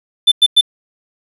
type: tone bursts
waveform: triangle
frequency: 3532 Hz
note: A7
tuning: 6 cents sharp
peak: -3 dBFS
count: 3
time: 0.27-0.611 s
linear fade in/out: 10 ms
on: 47 ms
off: 100 ms
effects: resampled to 32000 Hz + 7-bit